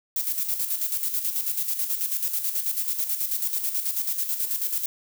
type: noise with tremolo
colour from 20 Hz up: violet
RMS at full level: -25 dBFS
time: 0.16-4.86 s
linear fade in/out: 2 ms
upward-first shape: square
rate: 9.2 Hz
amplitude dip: 55%
effects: none